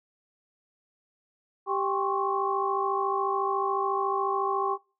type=tone cluster; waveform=sine; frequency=391.9 / 793 / 1064 / 1118 Hz; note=G4 / G5 / C6 / C#6; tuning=0 / +20 / +29 / +14 cents; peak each=-30 dBFS; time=1.66-4.78 s; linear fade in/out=50 ms; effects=noise-tail reverb RT60 0.3 s tail -20 dB re dry